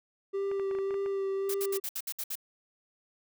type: tone with vibrato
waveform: triangle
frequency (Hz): 392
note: G4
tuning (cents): 0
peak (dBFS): -27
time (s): 0.33-1.8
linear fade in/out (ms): 20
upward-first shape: sine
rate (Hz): 1.8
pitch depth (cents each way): 15
type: clicks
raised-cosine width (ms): 0.5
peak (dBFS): -30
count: 8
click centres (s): 0.515 / 0.597 / 0.712 / 0.751 / 0.787 / 0.908 / 0.942 / 1.061
type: noise bursts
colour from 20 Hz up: blue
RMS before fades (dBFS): -35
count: 8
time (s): 1.49-2.355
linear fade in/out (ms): 5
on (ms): 53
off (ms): 63
effects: none